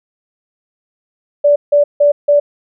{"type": "tone bursts", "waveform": "sine", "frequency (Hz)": 581, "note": "D5", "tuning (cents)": -19, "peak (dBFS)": -6, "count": 4, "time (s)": [1.44, 2.4], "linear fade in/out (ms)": 10, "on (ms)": 120, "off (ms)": 160, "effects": []}